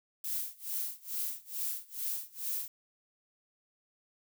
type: noise with tremolo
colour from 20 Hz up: violet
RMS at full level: -34 dBFS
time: 0.24-2.68 s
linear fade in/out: 2 ms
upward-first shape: sine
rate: 2.3 Hz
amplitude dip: 95%
effects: none